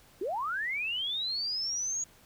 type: linear sweep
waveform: sine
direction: up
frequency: 329.6 to 6740 Hz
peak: -30 dBFS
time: 0.21-2.04 s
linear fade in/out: 5 ms
effects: pink hiss -59 dBFS RMS until 2.25 s